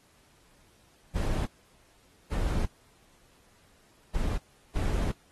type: noise bursts at uneven times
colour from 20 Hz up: brown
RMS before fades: -28 dBFS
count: 4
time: 1.15-1.46 / 2.31-2.66 / 4.14-4.38 / 4.75-5.12 s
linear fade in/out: 10 ms
effects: pink hiss -63 dBFS RMS until 5.31 s + AAC 32 kbps